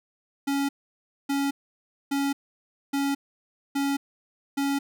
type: tone bursts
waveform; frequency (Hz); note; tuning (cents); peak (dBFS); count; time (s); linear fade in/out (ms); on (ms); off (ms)
square; 278.9; C#4; +11; -24; 6; 0.47-4.79; 10; 220; 600
effects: none

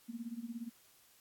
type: tone with tremolo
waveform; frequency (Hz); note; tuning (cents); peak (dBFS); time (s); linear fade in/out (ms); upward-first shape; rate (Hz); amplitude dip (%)
sine; 233.1; A#3; 0; -37; 0.08-0.7; 20; sine; 17; 85
effects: white hiss -65 dBFS RMS until 1.2 s + AAC 64 kbps

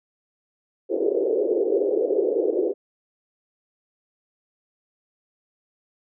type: band-pass noise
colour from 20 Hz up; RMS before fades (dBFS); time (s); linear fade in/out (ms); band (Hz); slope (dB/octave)
white; -22; 0.89-2.74; 50; 360 to 480; 48
effects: none

